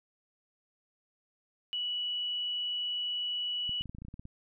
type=tone; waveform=sine; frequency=2944 Hz; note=F#7; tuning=9 cents flat; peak=-31 dBFS; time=1.73-3.82 s; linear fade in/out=0 ms
type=clicks; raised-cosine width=5 ms; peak=-32 dBFS; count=12; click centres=3.694 / 3.81 / 3.857 / 3.895 / 3.949 / 3.985 / 4.02 / 4.05 / 4.084 / 4.141 / 4.195 / 4.254 s
effects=none